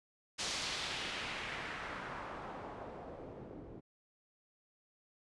white noise with low-pass filter sweep, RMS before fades -43 dBFS, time 0.38-3.81 s, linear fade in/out 20 ms, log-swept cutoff 5700 to 330 Hz, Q 1.3, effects resampled to 24000 Hz

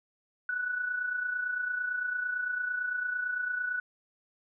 sine tone with amplitude modulation, 1480 Hz, F#6, in tune, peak -27 dBFS, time 0.49-3.8 s, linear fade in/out 2 ms, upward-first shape sine, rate 28.9 Hz, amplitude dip 55%, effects none

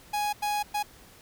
45% pulse tone bursts at uneven times, 831 Hz, G#5, 1 cent sharp, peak -26 dBFS, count 3, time 0.13-0.33 / 0.42-0.63 / 0.74-0.83 s, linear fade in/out 10 ms, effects pink hiss -53 dBFS RMS until 1.21 s

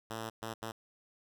5% pulse tone bursts at uneven times, 112 Hz, A2, 31 cents sharp, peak -27 dBFS, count 3, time 0.1-0.3 / 0.42-0.54 / 0.62-0.72 s, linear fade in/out 10 ms, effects none

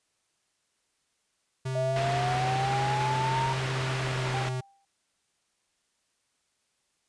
square tone with pitch glide, 130.81 to 127.82 Hz, C3 to C3, 0 to -40 cents, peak -30 dBFS, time 1.65-4.61 s, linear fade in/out 10 ms, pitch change -40 cents, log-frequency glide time 3.88-4.38 s
sine linear sweep, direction up, 638 to 937 Hz, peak -27 dBFS, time 1.75-3.53 s, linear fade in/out 5 ms
white low-pass noise, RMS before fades -35 dBFS, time 1.96-4.49 s, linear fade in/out 2 ms, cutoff 2400 Hz, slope 12 dB/octave
sine tone with exponential decay, 792 Hz, G5, 18 cents sharp, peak -29 dBFS, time 4.34-4.85 s, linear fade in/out 1 ms, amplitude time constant 110 ms
effects white hiss -74 dBFS RMS until 7.08 s + resampled to 22050 Hz

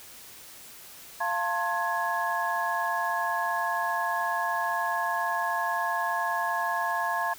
sine tone cluster, 692 / 895 / 1065 / 1673 Hz, F5 / A5 / C6 / G#6, -16 / +29 / +30 / +12 cents, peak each -31 dBFS, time 1.2-7.34 s, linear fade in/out 10 ms, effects white hiss -47 dBFS RMS until 7.38 s

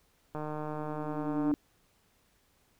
sine tone with exponential growth, 293.7 Hz, D4, in tune, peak -24 dBFS, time 0.34-1.54 s, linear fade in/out 0 ms, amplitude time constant 260 ms
click train, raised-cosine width 1 ms, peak -24 dBFS, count 178, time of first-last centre 0.35-1.514 s, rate 152 Hz
effects pink hiss -69 dBFS RMS until 2.79 s

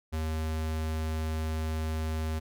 square tone, 79 Hz, D#2, 27 cents sharp, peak -30 dBFS, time 0.12-2.4 s, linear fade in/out 20 ms, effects none

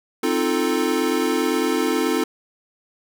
square chord, F dominant seventh, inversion second, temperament equal, 261.6 / 311.1 / 349.2 / 440 Hz, C4 / Eb4 / F4 / A4, 0 / 0 / 0 / 0 cents, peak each -25 dBFS, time 0.23-2.24 s, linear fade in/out 5 ms, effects none

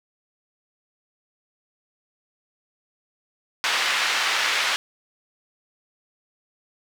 pink band-pass noise, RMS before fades -23 dBFS, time 3.64-4.76 s, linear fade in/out 0 ms, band 1400 to 4000 Hz, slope 12 dB/octave, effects none

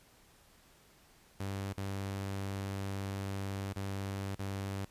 sawtooth tone with dropouts, 98 Hz, G2, in tune, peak -32 dBFS, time 1.4-4.85 s, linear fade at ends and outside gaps 5 ms, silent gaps 1.732-1.775 / 3.732-3.76 / 4.353-4.392 s, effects pink hiss -63 dBFS RMS until 4.9 s + resampled to 32000 Hz

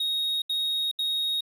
triangle tone bursts, 3753 Hz, A#7, 11 cents sharp, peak -23 dBFS, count 3, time 0-1.408 s, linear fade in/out 5 ms, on 420 ms, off 74 ms, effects none

